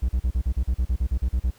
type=tone bursts; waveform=triangle; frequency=61.74 Hz; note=B1; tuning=in tune; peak=-17 dBFS; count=14; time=0.02-1.507 s; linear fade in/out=10 ms; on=70 ms; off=39 ms; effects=pink hiss -56 dBFS RMS until 1.58 s